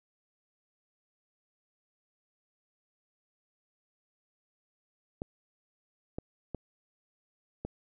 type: clicks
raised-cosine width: 2 ms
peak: -22 dBFS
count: 4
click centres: 5.219 / 6.185 / 6.547 / 7.65 s
effects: none